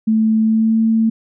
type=tone with pitch glide; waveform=sine; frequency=220 to 223.7 Hz; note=A3 to A3; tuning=0 to +29 cents; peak=-11 dBFS; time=0.07-1.1 s; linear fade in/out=10 ms; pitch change=+29 cents; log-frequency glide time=0.42-0.8 s; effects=none